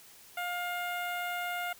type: tone with notch filter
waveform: 15% pulse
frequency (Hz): 708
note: F5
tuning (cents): +23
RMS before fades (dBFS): -35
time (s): 0.37-1.73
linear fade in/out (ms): 5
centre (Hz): 5800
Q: 0.65
effects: white hiss -55 dBFS RMS until 1.79 s